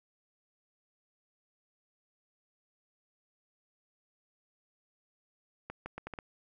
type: accelerating click train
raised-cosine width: 0.5 ms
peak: -25 dBFS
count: 6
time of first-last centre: 5.7-6.188 s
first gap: 160 ms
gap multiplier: 0.75
effects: none